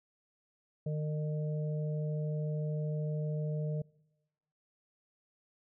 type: harmonic tone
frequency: 152.2 Hz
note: D#3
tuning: 38 cents flat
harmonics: 1 / 3 / 4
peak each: -32 / -42 / -44 dBFS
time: 0.86-3.82 s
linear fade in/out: 5 ms
effects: noise-tail reverb RT60 1.0 s tail -25 dB re dry